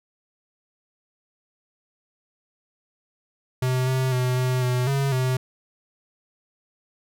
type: tone with pitch steps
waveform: square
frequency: 128.1 / 130.3 / 126.3 / 127.5 / 125.2 / 137.9 / 128.6 Hz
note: C3 / C3 / B2 / C3 / B2 / C#3 / C3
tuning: -36 / -7 / +39 / -44 / +24 / -9 / -30 cents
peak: -21 dBFS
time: 3.62-5.37 s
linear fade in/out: 5 ms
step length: 250 ms
effects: none